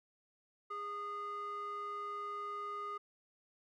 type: tone with band-pass filter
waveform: square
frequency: 410.4 Hz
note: G#4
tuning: 21 cents flat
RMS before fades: -42 dBFS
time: 0.7-2.98 s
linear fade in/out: 10 ms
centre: 1100 Hz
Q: 5.3
effects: none